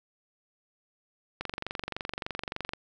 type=click train; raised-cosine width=0.3 ms; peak=-17 dBFS; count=32; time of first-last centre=1.41-2.735 s; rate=23.4 Hz; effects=none